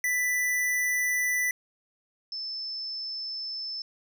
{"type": "tone pair in turn", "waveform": ["square", "sine"], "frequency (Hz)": [1984, 5268], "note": ["B6", "E8"], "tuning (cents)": [7, -2], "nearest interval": "octave + perfect fourth", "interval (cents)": 1691, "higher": "second", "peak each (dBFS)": [-25, -32], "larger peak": "first", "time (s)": [[0.04, 1.51], [2.32, 3.82]], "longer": "second", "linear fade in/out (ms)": 2, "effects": []}